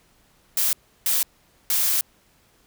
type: noise bursts at uneven times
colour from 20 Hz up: blue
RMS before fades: -21 dBFS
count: 3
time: 0.57-0.73 / 1.06-1.23 / 1.7-2.01 s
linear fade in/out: 2 ms
effects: pink hiss -60 dBFS RMS until 2.66 s